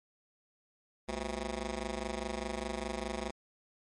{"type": "ring-modulated tone", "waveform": "10% pulse", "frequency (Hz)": 145.7, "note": "D3", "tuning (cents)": -13, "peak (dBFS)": -24, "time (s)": [1.08, 3.31], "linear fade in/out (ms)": 10, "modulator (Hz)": 85.3, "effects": ["low-pass 10000 Hz 12 dB/octave", "MP3 48 kbps"]}